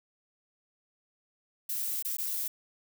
violet noise with dropouts, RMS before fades -33 dBFS, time 1.69-2.48 s, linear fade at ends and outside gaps 5 ms, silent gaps 2.025-2.048 / 2.17-2.183 s, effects none

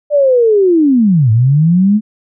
sine linear two-way sweep, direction down then up, 600 to 106.7 to 218.6 Hz, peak -6 dBFS, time 0.1-2.01 s, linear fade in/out 50 ms, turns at 1.31 s, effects none

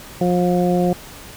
harmonic tone, 178 Hz, F3, 33 cents sharp, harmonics 1 / 2 / 3 / 4, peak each -17 / -20 / -22 / -23 dBFS, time 0.21-0.93 s, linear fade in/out 2 ms, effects pink hiss -38 dBFS RMS until 1.36 s

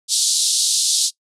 pink band-pass noise, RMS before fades -18 dBFS, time 0.08-1.11 s, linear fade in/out 50 ms, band 3700 to 10000 Hz, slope 48 dB/octave, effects noise-tail reverb RT60 0.1 s tail -21 dB re dry

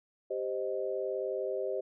sine chord, C minor, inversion second, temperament equal, 392 / 523.3 / 622.3 Hz, G4 / C5 / Eb5, 0 / 0 / 0 cents, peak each -35 / -35 / -37 dBFS, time 0.3-1.81 s, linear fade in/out 10 ms, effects none

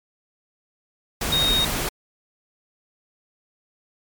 sine tone in noise, 3729 Hz, A#7, in tune, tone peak -18 dBFS, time 1.32-1.65 s, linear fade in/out 5 ms, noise pink, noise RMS -25 dBFS, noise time 1.21-1.89 s, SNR +4 dB, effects MP3 96 kbps

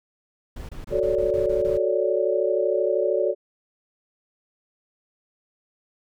brown noise bursts, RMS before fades -35 dBFS, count 8, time 0.56-1.775 s, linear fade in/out 5 ms, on 130 ms, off 25 ms
sine chord, D major seventh, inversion first, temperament equal, 370 / 440 / 554.4 / 587.3 Hz, F#4 / A4 / C#5 / D5, 0 / 0 / 0 / 0 cents, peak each -25 dBFS, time 0.9-3.35 s, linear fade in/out 50 ms
effects none

